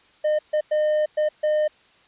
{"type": "tone bursts at uneven times", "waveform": "triangle", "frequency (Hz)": 609, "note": "D#5", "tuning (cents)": -37, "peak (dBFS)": -16, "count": 5, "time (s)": [[0.24, 0.39], [0.53, 0.61], [0.71, 1.06], [1.17, 1.29], [1.43, 1.68]], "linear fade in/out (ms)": 10, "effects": ["white hiss -56 dBFS RMS until 2.07 s", "resampled to 8000 Hz"]}